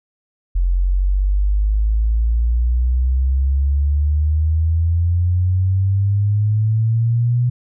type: exponential sweep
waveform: sine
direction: up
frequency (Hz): 43.6 to 123.47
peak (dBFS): -13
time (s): 0.55-7.5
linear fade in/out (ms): 10
effects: none